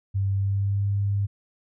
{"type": "tone with pitch glide", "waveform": "sine", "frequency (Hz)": [98, 100.41], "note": ["G2", "G2"], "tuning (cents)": [0, 42], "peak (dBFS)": -21, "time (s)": [0.14, 1.27], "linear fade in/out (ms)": 20, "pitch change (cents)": 42, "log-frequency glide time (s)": [0.34, 0.83], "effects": []}